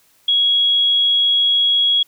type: tone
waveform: sine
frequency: 3322 Hz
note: G#7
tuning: in tune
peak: -12 dBFS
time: 0.28-2.03 s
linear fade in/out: 5 ms
effects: white hiss -56 dBFS RMS until 2.07 s